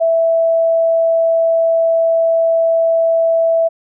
sine tone, 659.3 Hz, E5, in tune, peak -10 dBFS, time 0-3.69 s, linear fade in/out 20 ms, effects none

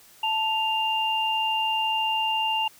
sine tone pair together, 881.9 / 2794 Hz, A5 / F7, +4 / 0 cents, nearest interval octave + minor sixth, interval 1996 cents, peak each -25 dBFS, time 0.23-2.68 s, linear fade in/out 5 ms, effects white hiss -53 dBFS RMS until 2.79 s

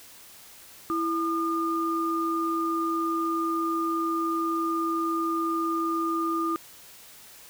sine tone pair together, 330.6 / 1214 Hz, E4 / D#6, +5 / -43 cents, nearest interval octave + major seventh, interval 2252 cents, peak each -27 dBFS, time 0.9-6.56 s, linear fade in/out 0 ms, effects white hiss -49 dBFS RMS until 7.49 s

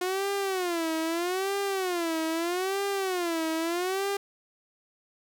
sawtooth tone with vibrato, 357.8 Hz, F4, 42 cents sharp, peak -23 dBFS, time 0.01-4.17 s, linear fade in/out 5 ms, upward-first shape sine, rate 0.79 Hz, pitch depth 190 cents each way, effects none

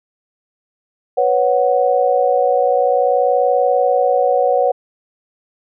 sine chord, B suspended second, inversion none, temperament equal, 493.9 / 554.4 / 740 Hz, B4 / C#5 / F#5, 0 / 0 / 0 cents, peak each -16 dBFS, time 1.17-4.72 s, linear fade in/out 10 ms, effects none

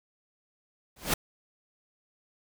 pink noise with exponential growth, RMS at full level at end -21 dBFS, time 0.96-1.14 s, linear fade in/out 5 ms, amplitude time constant 39 ms, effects none

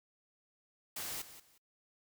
white noise with echo, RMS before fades -41 dBFS, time 0.96-1.22 s, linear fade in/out 5 ms, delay 180 ms, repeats 2, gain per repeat -13 dB, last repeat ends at 1.58 s, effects noise-tail reverb RT60 0.1 s tail -25 dB re dry

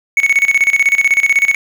triangle tone with tremolo, 2217 Hz, C#7, in tune, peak -5 dBFS, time 0.17-1.55 s, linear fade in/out 2 ms, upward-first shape square, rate 16 Hz, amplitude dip 80%, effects 7-bit

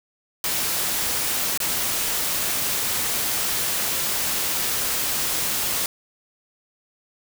white noise with dropouts, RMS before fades -24 dBFS, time 0.44-5.86 s, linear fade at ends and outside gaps 1 ms, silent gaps 1.575-1.602 s, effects none

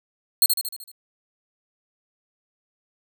5% pulse tone with echo, 4266 Hz, C8, 33 cents sharp, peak -6 dBFS, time 0.42-0.46 s, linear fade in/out 2 ms, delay 76 ms, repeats 6, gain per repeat -5 dB, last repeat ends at 0.916 s, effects none

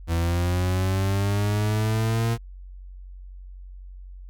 40% pulse linear sweep, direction up, 82.41 to 116.54 Hz, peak -20 dBFS, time 0.07-2.38 s, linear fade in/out 50 ms, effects added 46 Hz sine -38 dBFS peak until 4.29 s

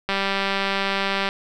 click train, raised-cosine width 0.3 ms, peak -7 dBFS, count 236, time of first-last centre 0.09-1.289 s, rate 196 Hz, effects none

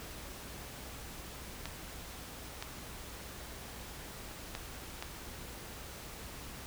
clicks, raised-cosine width 0.2 ms, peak -21 dBFS, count 4, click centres 1.656 / 2.625 / 4.551 / 5.025 s, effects added 60 Hz sine -53 dBFS peak until 6.66 s + pink hiss -47 dBFS RMS until 6.66 s

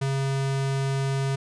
square tone, 136.1 Hz, C#3, 31 cents flat, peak -24 dBFS, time 0.01-1.36 s, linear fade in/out 10 ms, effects resampled to 22050 Hz

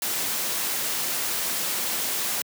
white noise, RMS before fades -27 dBFS, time 0.02-2.42 s, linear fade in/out 2 ms, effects high-pass 150 Hz 12 dB/octave

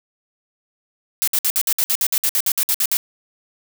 blue noise bursts, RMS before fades -18 dBFS, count 16, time 1.22-2.97 s, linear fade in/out 0 ms, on 55 ms, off 58 ms, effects none

